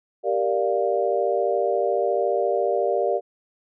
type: chord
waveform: sine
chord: G minor seventh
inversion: none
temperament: equal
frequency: 392 / 466.2 / 587.3 / 698.5 Hz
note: G4 / Bb4 / D5 / F5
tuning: 0 / 0 / 0 / 0 cents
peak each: -25 / -25 / -24 / -26 dBFS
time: 0.23-3.21 s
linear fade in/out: 50 ms
effects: none